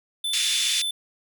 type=tone; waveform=square; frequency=3521 Hz; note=A7; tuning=in tune; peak=-25 dBFS; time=0.24-0.91 s; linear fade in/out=5 ms
type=band-pass noise; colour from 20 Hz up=pink; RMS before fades=-26 dBFS; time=0.33-0.82 s; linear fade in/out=5 ms; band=2400 to 9000 Hz; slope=24 dB/octave
effects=none